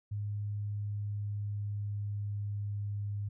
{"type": "tone with pitch glide", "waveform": "sine", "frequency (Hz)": [103.3, 102.23], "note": ["G#2", "G#2"], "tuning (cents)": [-9, -27], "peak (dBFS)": -33, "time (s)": [0.11, 3.29], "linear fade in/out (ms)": 10, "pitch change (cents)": -18, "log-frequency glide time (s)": [0.46, 3.08], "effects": []}